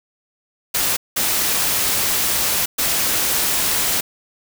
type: noise bursts at uneven times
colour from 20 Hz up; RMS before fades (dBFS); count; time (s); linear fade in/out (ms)
white; -19; 3; 0.74-0.97 / 1.16-2.66 / 2.78-4.01; 10
effects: none